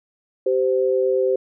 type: tone pair together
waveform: sine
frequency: 387.2 / 516.8 Hz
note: G4 / C5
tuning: -21 / -21 cents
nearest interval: perfect fourth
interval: 500 cents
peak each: -19 dBFS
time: 0.46-1.36 s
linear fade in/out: 5 ms
effects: none